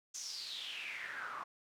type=noise with band-pass filter sweep; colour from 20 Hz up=pink; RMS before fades=-44 dBFS; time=0.14-1.44 s; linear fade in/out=10 ms; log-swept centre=6500 to 1100 Hz; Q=6.7; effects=none